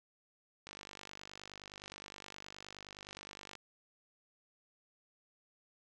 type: click train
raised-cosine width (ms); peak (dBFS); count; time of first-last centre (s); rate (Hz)
0.2; -30; 144; 0.67-3.553; 49.6
effects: none

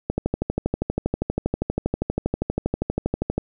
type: click train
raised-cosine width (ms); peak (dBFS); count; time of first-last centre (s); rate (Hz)
2; -8; 42; 0.1-3.38; 12.5
effects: none

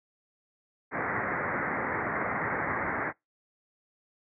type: low-pass noise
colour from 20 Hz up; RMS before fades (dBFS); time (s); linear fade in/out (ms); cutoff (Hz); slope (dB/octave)
white; -31; 0.91-3.13; 50; 2100; 96
effects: noise-tail reverb RT60 0.2 s tail -26 dB re dry + high-pass 100 Hz 12 dB/octave

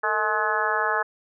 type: harmonic tone with a mistuned harmonic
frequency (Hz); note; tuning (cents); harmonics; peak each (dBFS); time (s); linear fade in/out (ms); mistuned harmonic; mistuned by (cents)
212.7; G#3; +42; 2 / 3 / 4 / 5 / 6 / 7 / 8; -31 / -31 / -28 / -29 / -28 / -29 / -27; 0.03-1.03; 10; 2; +93
effects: none

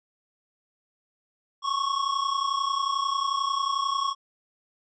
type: tone pair together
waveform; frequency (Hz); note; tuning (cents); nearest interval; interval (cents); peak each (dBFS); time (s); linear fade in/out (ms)
square; 1087.8 / 1119; C#6 / C#6; -33 / +16; unison; 49; -28; 1.62-4.15; 50
effects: resampled to 16000 Hz

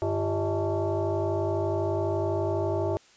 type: tone with frequency modulation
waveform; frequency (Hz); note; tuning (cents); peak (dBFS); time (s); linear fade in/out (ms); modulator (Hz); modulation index
sine; 149; D3; +25; -24; 0.02-2.97; 0; 246; 2.6
effects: white hiss -57 dBFS RMS until 3.16 s + resampled to 16000 Hz

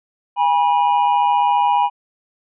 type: tone pair together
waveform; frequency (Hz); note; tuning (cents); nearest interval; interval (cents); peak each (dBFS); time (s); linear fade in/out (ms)
triangle; 817 / 971.6; G#5 / B5; -29 / -29; minor third; 300; -14; 0.36-1.9; 50
effects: resampled to 8000 Hz

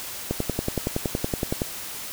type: click train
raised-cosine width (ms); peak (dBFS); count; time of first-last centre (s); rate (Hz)
2; -10; 15; 0.31-1.618; 10.7
effects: white hiss -35 dBFS RMS until 2.12 s

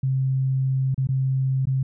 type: tone with dropouts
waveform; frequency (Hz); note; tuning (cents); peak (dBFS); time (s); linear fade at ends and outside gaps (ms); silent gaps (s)
sine; 132.6; C3; +23; -19; 0.03-1.83; 5; 0.945-0.978 / 1.072-1.088 / 1.655-1.67
effects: none

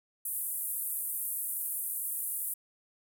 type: band-pass noise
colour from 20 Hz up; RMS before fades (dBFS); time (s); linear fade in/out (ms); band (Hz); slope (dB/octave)
white; -35; 0.25-2.54; 5; 9200 to 15000; 48
effects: none

